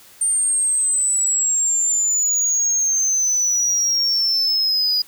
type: exponential sweep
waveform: sine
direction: down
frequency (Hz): 8870 to 4902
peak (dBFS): -13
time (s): 0.21-5.02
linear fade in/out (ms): 5
effects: tanh soft clip ceiling -15 dBFS + white hiss -47 dBFS RMS until 5.07 s